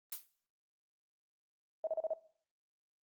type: noise with exponential decay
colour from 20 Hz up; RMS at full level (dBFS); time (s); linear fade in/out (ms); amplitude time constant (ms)
blue; -36; 0.12-0.27; 5; 32
type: tone bursts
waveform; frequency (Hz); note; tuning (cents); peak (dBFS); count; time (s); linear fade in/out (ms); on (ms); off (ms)
sine; 639; D#5; +46; -32; 5; 1.84-2.135; 2; 31; 35
effects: noise-tail reverb RT60 0.5 s tail -18 dB re dry + Opus 24 kbps